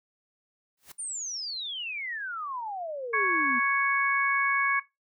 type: noise with exponential growth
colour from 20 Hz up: white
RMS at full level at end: -41 dBFS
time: 0.77-0.92 s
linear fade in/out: 5 ms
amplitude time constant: 31 ms
type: exponential sweep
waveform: sine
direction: down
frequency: 9397 to 233.7 Hz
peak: -32 dBFS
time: 0.98-3.6 s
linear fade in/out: 20 ms
type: harmonic tone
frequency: 554.4 Hz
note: C#5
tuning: in tune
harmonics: 2 / 3 / 4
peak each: -27 / -27 / -27 dBFS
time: 3.13-4.8 s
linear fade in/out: 10 ms
effects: noise-tail reverb RT60 0.2 s tail -18 dB re dry

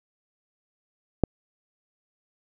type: click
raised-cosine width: 2 ms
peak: -5 dBFS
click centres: 1.237 s
effects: none

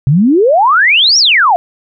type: exponential two-way sweep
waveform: sine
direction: up then down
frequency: 126.9 to 5800 to 665 Hz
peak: -5 dBFS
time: 0.07-1.56 s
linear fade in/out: 0 ms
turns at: 1.18 s
effects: none

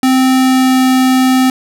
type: tone with pitch glide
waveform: square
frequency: 260.1 to 258.6 Hz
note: C4 to C4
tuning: -10 to -20 cents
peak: -8 dBFS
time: 0.03-1.5 s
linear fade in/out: 2 ms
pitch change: -10 cents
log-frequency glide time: 0.35-0.85 s
effects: none

